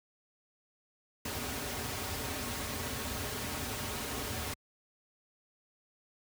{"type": "noise with comb filter", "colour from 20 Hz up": "pink", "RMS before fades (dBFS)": -37, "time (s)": [1.25, 4.54], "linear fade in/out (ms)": 5, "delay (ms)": 5.9, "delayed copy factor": -0.6, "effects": ["high-pass 60 Hz 12 dB/octave"]}